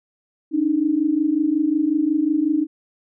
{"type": "tone pair together", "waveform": "sine", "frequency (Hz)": [285.6, 311.1], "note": ["D4", "D#4"], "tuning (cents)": [-48, 0], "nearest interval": "minor second", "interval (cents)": 148, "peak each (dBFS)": [-21, -18], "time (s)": [0.51, 2.67], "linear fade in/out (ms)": 50, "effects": []}